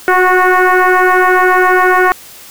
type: tone with frequency modulation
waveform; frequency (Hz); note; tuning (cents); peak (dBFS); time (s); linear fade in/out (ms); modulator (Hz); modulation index
sine; 363.4; F#4; -31; -6; 0.08-2.12; 0; 367; 4.1
effects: white hiss -35 dBFS RMS until 2.5 s